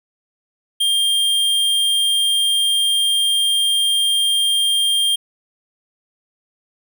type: tone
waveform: square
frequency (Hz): 3200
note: G7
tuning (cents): +35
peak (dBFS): -15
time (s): 0.8-5.16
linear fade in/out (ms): 10
effects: none